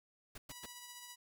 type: noise bursts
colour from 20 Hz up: pink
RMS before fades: -49 dBFS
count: 3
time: 0.35-0.66 s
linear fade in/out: 5 ms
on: 30 ms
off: 110 ms
type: tone with tremolo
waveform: 5% pulse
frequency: 977 Hz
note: B5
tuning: 19 cents flat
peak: -36 dBFS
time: 0.49-1.16 s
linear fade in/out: 20 ms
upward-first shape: sine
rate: 15 Hz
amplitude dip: 35%
effects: none